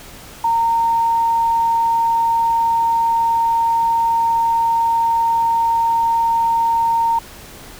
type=tone; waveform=sine; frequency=920 Hz; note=A#5; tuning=23 cents flat; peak=-13 dBFS; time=0.44-7.19 s; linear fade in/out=5 ms; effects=pink hiss -38 dBFS RMS until 7.79 s